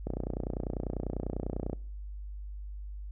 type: click train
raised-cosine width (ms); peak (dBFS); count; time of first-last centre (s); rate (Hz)
2; -20; 51; 0.07-1.731; 30.1
effects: noise-tail reverb RT60 0.6 s tail -26 dB re dry + added 50 Hz sine -38 dBFS peak until 3.11 s

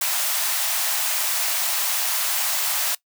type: high-pass noise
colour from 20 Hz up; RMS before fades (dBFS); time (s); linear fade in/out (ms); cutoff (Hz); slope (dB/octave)
white; -23; 0.01-2.95; 5; 600; 96
effects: noise-tail reverb RT60 0.1 s tail -20 dB re dry

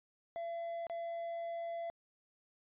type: tone with dropouts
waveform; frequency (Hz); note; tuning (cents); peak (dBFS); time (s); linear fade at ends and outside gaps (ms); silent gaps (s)
triangle; 676; E5; +43; -36; 0.36-1.9; 0; 0.868-0.898
effects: resampled to 8000 Hz

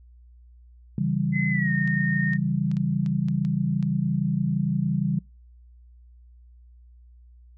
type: chord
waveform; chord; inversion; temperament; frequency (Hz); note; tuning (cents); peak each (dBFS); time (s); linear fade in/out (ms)
sine; C# diminished; none; equal; 138.59 / 164.81 / 196; C#3 / E3 / G3; 0 / 0 / 0; -26; 0.98-5.19; 2
type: tone with pitch glide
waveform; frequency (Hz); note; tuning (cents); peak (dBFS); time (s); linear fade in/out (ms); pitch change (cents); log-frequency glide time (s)
sine; 2041 to 1839.5; C7 to A#6; -44 to -24; -26; 1.32-2.38; 50; -180; 1.5-1.71
type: clicks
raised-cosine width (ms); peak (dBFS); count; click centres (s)
0.2; -27; 8; 1.876 / 2.334 / 2.715 / 2.769 / 3.062 / 3.285 / 3.45 / 3.827
effects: noise-tail reverb RT60 0.3 s tail -25 dB re dry + added 60 Hz sine -48 dBFS peak until 7.57 s

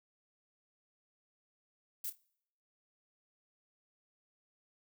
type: noise with echo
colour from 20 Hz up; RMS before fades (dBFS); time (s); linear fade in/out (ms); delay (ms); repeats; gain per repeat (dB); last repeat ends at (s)
violet; -39; 2.04-2.1; 5; 27; 3; -12; 2.181
effects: noise-tail reverb RT60 0.7 s tail -25 dB re dry

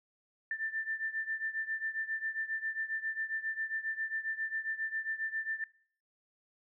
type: beating tone pair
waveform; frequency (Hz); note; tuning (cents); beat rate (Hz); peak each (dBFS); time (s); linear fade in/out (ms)
sine; 1776 / 1783.4; A6 / A6; +16 / +23; 7.4; -36 / -38; 0.51-5.64; 2
effects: noise-tail reverb RT60 0.6 s tail -25 dB re dry

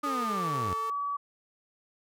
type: linear sweep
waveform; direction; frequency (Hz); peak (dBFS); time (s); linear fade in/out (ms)
sawtooth; down; 293.7 to 82.41; -29; 0.03-0.74; 10
type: tone with pitch glide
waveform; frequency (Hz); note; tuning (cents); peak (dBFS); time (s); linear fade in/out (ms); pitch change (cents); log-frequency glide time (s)
sine; 1231 to 1141.9; D#6 to D6; -19 to -49; -29; 0.03-1.17; 10; -130; 0.22-0.51
type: tone with vibrato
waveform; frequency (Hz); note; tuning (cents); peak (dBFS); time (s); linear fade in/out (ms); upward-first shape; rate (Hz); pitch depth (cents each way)
sawtooth; 445.1; A4; +20; -36; 0.06-0.9; 2; triangle; 2.5; 11
effects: none

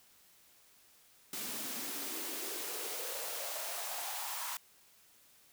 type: noise with high-pass filter sweep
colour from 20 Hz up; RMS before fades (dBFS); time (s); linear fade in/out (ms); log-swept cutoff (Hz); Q
white; -40; 1.33-4.57; 2; 200 to 1000; 4.1
effects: white hiss -64 dBFS RMS until 5.52 s

